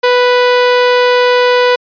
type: tone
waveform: sawtooth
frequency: 493.9 Hz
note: B4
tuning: in tune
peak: -3 dBFS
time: 0.03-1.76 s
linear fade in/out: 10 ms
effects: resampled to 11025 Hz